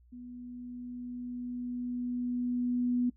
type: tone with level ramp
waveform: sine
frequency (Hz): 245.6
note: B3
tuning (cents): -9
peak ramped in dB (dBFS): -43 to -25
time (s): 0.12-3.1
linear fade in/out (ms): 10
effects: noise-tail reverb RT60 0.1 s tail -18 dB re dry + added 60 Hz sine -58 dBFS peak until 3.16 s